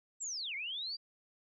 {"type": "linear two-way sweep", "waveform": "sine", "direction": "down then up", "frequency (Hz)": [7780, 2073, 4797], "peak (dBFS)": -37, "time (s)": [0.2, 0.97], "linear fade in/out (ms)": 20, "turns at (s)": 0.55, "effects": []}